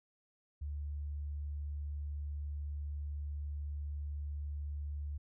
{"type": "tone", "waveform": "sine", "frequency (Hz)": 73, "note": "D2", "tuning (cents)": -10, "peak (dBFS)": -37, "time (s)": [0.61, 5.18], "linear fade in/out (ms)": 10, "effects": []}